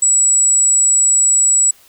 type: tone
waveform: sine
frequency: 7840 Hz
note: B8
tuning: 14 cents flat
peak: -9 dBFS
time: 0.02-1.71 s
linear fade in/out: 5 ms
effects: white hiss -48 dBFS RMS until 1.88 s